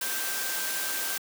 sine tone in noise, 1568 Hz, G6, in tune, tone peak -37 dBFS, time 0.01-1.18 s, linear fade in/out 5 ms, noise white, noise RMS -31 dBFS, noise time 0.01-1.18 s, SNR -9 dB, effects high-pass 300 Hz 12 dB/octave

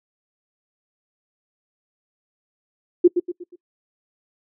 sine tone with echo, 353 Hz, F4, 19 cents sharp, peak -7 dBFS, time 3.04-3.08 s, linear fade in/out 10 ms, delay 120 ms, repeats 4, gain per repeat -8 dB, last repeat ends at 3.56 s, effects noise-tail reverb RT60 0.1 s tail -23 dB re dry

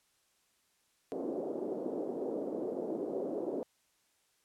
pink band-pass noise, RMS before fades -37 dBFS, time 1.12-3.63 s, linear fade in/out 0 ms, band 300 to 510 Hz, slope 24 dB/octave, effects white hiss -73 dBFS RMS until 4.44 s + low-pass 11000 Hz 12 dB/octave

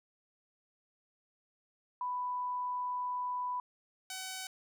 sine / 5% pulse tone pair in turn, 992 / 755.1 Hz, B5 / F#5, +7 / +35 cents, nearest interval perfect fourth, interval 472 cents, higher first, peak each -33 / -28 dBFS, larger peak second, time 2.01-3.6 / 4.1-4.47 s, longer first, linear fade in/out 2 ms, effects none

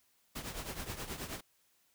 pink noise with tremolo, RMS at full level -39 dBFS, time 0.35-1.41 s, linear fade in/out 10 ms, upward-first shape triangle, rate 9.4 Hz, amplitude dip 75%, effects white hiss -72 dBFS RMS until 1.94 s

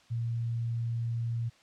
sine tone, 116.54 Hz, A#2, in tune, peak -29 dBFS, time 0.1-1.5 s, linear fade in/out 20 ms, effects white hiss -61 dBFS RMS until 1.62 s + low-pass 5000 Hz 12 dB/octave

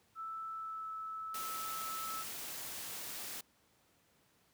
sine tone with pitch glide, 1318.5 to 1307.1 Hz, E6 to E6, 0 to -15 cents, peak -40 dBFS, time 0.15-2.25 s, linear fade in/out 50 ms, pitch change -15 cents, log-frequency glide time 0.52-0.89 s
white noise, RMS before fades -44 dBFS, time 1.34-3.41 s, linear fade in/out 5 ms
effects pink hiss -71 dBFS RMS until 4.53 s + high-pass 80 Hz 12 dB/octave

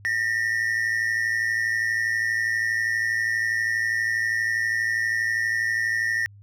triangle tone pair together, 1810.6 / 1923 Hz, A6 / B6, +49 / -47 cents, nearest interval minor second, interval 104 cents, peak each -22 / -24 dBFS, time 0.05-6.26 s, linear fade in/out 0 ms, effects added 101 Hz sine -45 dBFS peak until 6.42 s

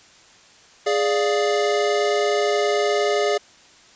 square chord, D diminished, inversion second, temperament equal, 415.3 / 587.3 / 698.5 Hz, Ab4 / D5 / F5, 0 / 0 / 0 cents, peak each -21 / -24 / -26 dBFS, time 0.86-3.38 s, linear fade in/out 10 ms, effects white hiss -50 dBFS RMS until 3.95 s + resampled to 16000 Hz

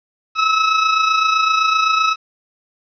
sawtooth tone with amplitude modulation, 1294 Hz, E6, 32 cents flat, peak -7 dBFS, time 0.35-2.16 s, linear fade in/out 50 ms, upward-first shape sine, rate 27.8 Hz, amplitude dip 50%, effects resampled to 11025 Hz + 8-bit

